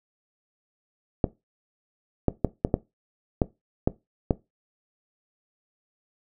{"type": "clicks", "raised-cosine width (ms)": 2, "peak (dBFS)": -6, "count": 8, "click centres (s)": [1.242, 2.283, 2.447, 2.649, 2.741, 3.418, 3.875, 4.308], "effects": ["noise-tail reverb RT60 0.2 s tail -18 dB re dry"]}